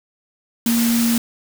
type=tone in noise; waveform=sine; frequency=233.1 Hz; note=A#3; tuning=in tune; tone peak=-15 dBFS; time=0.66-1.18 s; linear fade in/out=2 ms; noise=white; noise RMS=-24 dBFS; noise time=0.66-1.18 s; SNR=+6 dB; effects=none